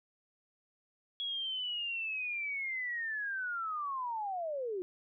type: linear sweep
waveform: sine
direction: down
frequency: 3347 to 349.2 Hz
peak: -34 dBFS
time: 1.2-4.82 s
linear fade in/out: 0 ms
effects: none